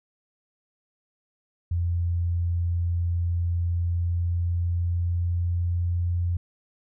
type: tone with pitch glide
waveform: sine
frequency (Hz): 86.2 to 87.3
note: F2 to F2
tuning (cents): -22 to 0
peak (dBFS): -22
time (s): 1.71-6.37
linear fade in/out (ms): 5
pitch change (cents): +22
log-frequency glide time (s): 3.69-6.18
effects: none